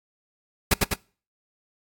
pink noise with echo, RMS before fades -18 dBFS, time 0.71-0.74 s, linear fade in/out 5 ms, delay 100 ms, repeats 2, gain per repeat -3 dB, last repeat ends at 0.94 s, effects noise-tail reverb RT60 0.4 s tail -24 dB re dry + AAC 64 kbps

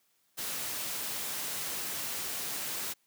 white noise, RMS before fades -36 dBFS, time 0.37-2.94 s, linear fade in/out 20 ms, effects white hiss -72 dBFS RMS until 3.06 s + high-pass 100 Hz 12 dB/octave

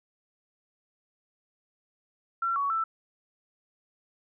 sine tone with pitch steps, 1358 / 1123 / 1327 Hz, F6 / C#6 / E6, -49 / +22 / +11 cents, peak -25 dBFS, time 2.42-2.84 s, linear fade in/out 5 ms, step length 140 ms, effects none

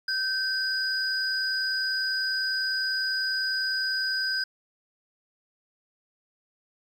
sine tone pair together, 1546 / 4935 Hz, G6 / D#8, -24 / -15 cents, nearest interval octave + minor sixth, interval 2009 cents, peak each -27 dBFS, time 0.08-4.44 s, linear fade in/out 5 ms, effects tanh soft clip ceiling -18 dBFS + 9-bit

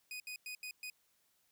sawtooth tone bursts at uneven times, 2489 Hz, D#7, in tune, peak -39 dBFS, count 5, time 0.11-0.2 / 0.27-0.36 / 0.46-0.55 / 0.63-0.71 / 0.83-0.9 s, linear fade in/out 2 ms, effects white hiss -75 dBFS RMS until 1.51 s

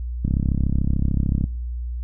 click train, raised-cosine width 5 ms, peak -9 dBFS, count 41, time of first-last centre 0.25-1.44 s, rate 33.6 Hz, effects noise-tail reverb RT60 0.6 s tail -24 dB re dry + added 60 Hz sine -25 dBFS peak until 2.03 s

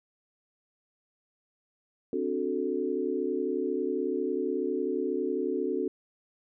sine chord, D dominant seventh, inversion third, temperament equal, 261.6 / 293.7 / 370 / 440 Hz, C4 / D4 / F#4 / A4, 0 / 0 / 0 / 0 cents, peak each -34 / -34 / -31 / -32 dBFS, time 2.13-5.88 s, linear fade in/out 2 ms, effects none

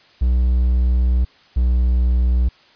triangle tone pair in turn, 61.74 / 61.38 Hz, B1 / B1, 0 / -10 cents, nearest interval unison, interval 10 cents, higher first, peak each -11 dBFS, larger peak neither, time 0.21-1.25 / 1.56-2.49 s, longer first, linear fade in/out 10 ms, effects white hiss -51 dBFS RMS until 2.75 s + resampled to 11025 Hz

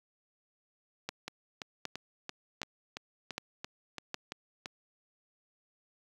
two click trains, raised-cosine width 0.2 ms, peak -21 / -18 dBFS, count 11 / 5, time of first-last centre 1.28-4.658 / 1.09-4.143 s, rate 2.96 / 1.31 Hz, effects high-pass 80 Hz 12 dB/octave + 9-bit

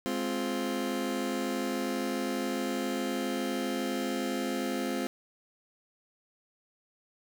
30% pulse chord, F minor, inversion first, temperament just, 209.5 / 261.9 / 349.2 Hz, Ab3 / C4 / F4, +15 / +2 / 0 cents, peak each -33 / -30 / -33 dBFS, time 0.06-5.07 s, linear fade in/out 0 ms, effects none

